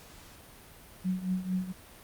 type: tone with tremolo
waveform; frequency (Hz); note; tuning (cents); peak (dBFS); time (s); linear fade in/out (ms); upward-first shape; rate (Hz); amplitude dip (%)
sine; 185; F#3; 0; -25; 1.04-1.73; 20; triangle; 4.4; 85
effects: pink hiss -52 dBFS RMS until 2.03 s + Opus 48 kbps